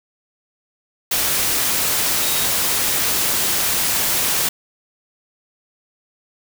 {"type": "tone in noise", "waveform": "sine", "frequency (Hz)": 3763, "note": "A#7", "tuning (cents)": 16, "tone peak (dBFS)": -29, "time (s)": [2.22, 2.45], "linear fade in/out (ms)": 5, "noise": "white", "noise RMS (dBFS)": -19, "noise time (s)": [1.11, 4.49], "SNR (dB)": -13, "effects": []}